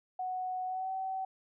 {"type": "tone with pitch glide", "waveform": "sine", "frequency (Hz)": [740, 761.7], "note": ["F#5", "G5"], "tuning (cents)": [0, -50], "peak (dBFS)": -33, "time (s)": [0.19, 1.25], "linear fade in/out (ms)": 5, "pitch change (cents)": 50, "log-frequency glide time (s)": [0.66, 0.91], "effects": []}